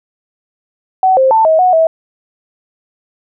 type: tone with pitch steps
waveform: sine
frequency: 753 / 527 / 888 / 637 / 734 / 648 Hz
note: F#5 / C5 / A5 / D#5 / F#5 / E5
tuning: +30 / +12 / +16 / +41 / -14 / -30 cents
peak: -6 dBFS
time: 1.03-1.87 s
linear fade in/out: 2 ms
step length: 140 ms
effects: none